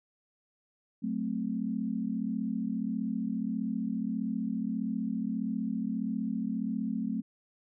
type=chord; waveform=sine; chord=F# diminished; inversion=none; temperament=equal; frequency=185 / 220 / 261.6 Hz; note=F#3 / A3 / C4; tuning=0 / 0 / 0 cents; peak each=-36 / -32 / -35 dBFS; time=1.02-7.22 s; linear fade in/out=20 ms; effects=none